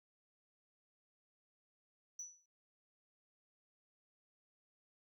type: tone with exponential decay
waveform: sine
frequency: 5930 Hz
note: F#8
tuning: 3 cents sharp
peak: -39 dBFS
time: 2.19-2.46 s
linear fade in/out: 5 ms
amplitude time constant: 57 ms
effects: tanh soft clip ceiling -40 dBFS